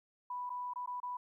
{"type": "tone with dropouts", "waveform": "sine", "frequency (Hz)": 987.8, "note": "B5", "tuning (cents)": 0, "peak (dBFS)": -37, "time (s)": [0.3, 1.17], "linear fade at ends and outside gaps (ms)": 5, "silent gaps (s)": [[0.495, 0.501], [0.736, 0.758], [0.861, 0.874], [1.002, 1.03]], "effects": ["13-bit"]}